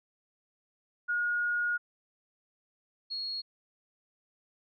sine tone pair in turn, 1438 / 4309 Hz, F#6 / C#8, -50 / -50 cents, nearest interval octave + perfect fifth, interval 1900 cents, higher second, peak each -27 / -33 dBFS, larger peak first, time 1.08-1.78 / 3.1-3.42 s, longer first, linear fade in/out 20 ms, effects none

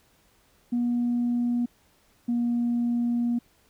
sine tone pair in turn, 240.7 / 238.3 Hz, B3 / A#3, -44 / +38 cents, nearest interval unison, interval 18 cents, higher first, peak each -21 / -21 dBFS, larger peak neither, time 0.72-1.66 / 2.28-3.39 s, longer second, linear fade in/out 10 ms, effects tanh soft clip ceiling -19 dBFS + pink hiss -63 dBFS RMS until 3.69 s

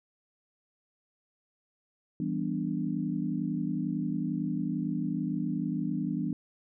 sine chord, E minor seventh, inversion none, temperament equal, 164.81 / 196 / 246.9 / 293.7 Hz, E3 / G3 / B3 / D4, 0 / 0 / 0 / 0 cents, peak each -34 dBFS, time 2.2-6.33 s, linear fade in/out 2 ms, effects none

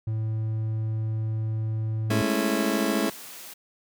triangle tone, 110 Hz, A2, in tune, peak -23 dBFS, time 0.07-2.22 s, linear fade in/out 5 ms
30% pulse chord, A major seventh, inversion third, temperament just, 206.2 / 220 / 275 / 330 Hz, G#3 / A3 / C#4 / E4, -12 / 0 / -14 / +2 cents, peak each -26 dBFS, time 2.1-3.1 s, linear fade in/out 5 ms
white high-pass noise, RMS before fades -42 dBFS, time 2.29-3.54 s, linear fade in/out 10 ms, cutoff 160 Hz, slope 24 dB/octave
effects none

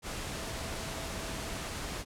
sine tone in noise, 656 Hz, E5, 9 cents flat, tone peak -48 dBFS, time 0.31-1.76 s, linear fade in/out 50 ms, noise pink, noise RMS -38 dBFS, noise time 0.02-2.05 s, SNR -13 dB, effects low-pass 10000 Hz 12 dB/octave

